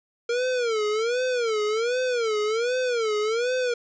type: tone with vibrato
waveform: square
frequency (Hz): 463.3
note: A#4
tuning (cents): -11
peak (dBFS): -23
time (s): 0.29-3.74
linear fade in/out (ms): 5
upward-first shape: sine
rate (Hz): 1.3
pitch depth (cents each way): 170
effects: resampled to 16000 Hz + 9-bit